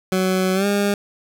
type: tone with pitch glide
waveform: 20% pulse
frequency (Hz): 186.8 to 202.5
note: F#3 to G#3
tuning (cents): +17 to -43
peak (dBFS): -12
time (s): 0.12-0.94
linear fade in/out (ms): 2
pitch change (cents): +140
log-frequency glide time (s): 0.54-0.66
effects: none